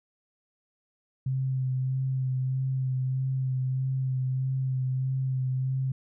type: tone with vibrato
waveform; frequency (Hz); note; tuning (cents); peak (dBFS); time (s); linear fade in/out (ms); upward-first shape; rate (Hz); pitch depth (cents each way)
sine; 130.81; C3; 0; -25; 1.26-5.92; 5; sine; 1.6; 20
effects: none